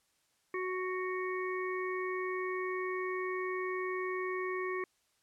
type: harmonic tone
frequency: 370 Hz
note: F#4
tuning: in tune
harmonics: 1 / 3 / 5 / 6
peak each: -35 / -40 / -42 / -43 dBFS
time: 0.54-4.84 s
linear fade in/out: 2 ms
effects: white hiss -74 dBFS RMS until 5.22 s + low-pass 10000 Hz 12 dB/octave